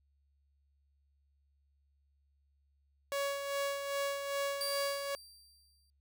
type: tone with tremolo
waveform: sawtooth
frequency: 560 Hz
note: C#5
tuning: 18 cents sharp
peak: -28 dBFS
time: 3.12-5.15 s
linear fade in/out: 0 ms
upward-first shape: sine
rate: 2.5 Hz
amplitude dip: 50%
type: tone with exponential decay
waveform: sawtooth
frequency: 4699 Hz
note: D8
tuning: in tune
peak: -31 dBFS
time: 4.61-5.9 s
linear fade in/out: 0 ms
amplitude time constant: 280 ms
effects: added 70 Hz sine -70 dBFS peak until 6 s